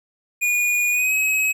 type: tone with pitch glide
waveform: square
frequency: 2445 to 2553 Hz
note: D#7 to D#7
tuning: -31 to +44 cents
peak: -18 dBFS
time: 0.41-1.53 s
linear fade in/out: 20 ms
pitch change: +75 cents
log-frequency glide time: 0.91-1.14 s
effects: none